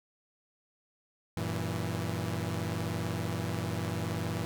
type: chord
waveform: sawtooth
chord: E diminished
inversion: first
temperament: equal with one note detuned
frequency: 95.82 / 116.54 / 164.81 Hz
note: G2 / Bb2 / E3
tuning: -39 / 0 / 0 cents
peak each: -32 dBFS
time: 1.37-4.45 s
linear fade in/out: 0 ms
effects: none